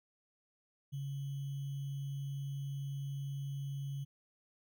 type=tone with sample-and-hold; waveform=sine; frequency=138.9 Hz; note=C#3; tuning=4 cents sharp; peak=-37 dBFS; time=0.92-4.05 s; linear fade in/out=20 ms; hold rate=3150 Hz; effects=none